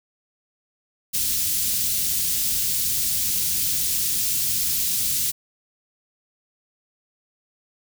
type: band-stop noise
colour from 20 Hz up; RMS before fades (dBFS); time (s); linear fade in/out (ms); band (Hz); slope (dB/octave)
white; -23; 1.13-5.32; 20; 170 to 4100; 12
effects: none